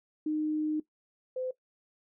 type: tone pair in turn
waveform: sine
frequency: 306.9 / 512.1 Hz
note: D#4 / C5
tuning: -24 / -37 cents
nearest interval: major sixth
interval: 887 cents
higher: second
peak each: -27 / -31 dBFS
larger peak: first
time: 0.26-0.8 / 1.36-1.51 s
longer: first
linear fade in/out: 5 ms
effects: noise-tail reverb RT60 0.1 s tail -17 dB re dry